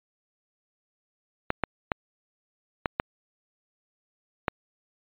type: clicks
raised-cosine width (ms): 0.5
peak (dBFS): -8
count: 6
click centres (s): 1.504 / 1.637 / 1.918 / 2.858 / 2.999 / 4.482
effects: resampled to 8000 Hz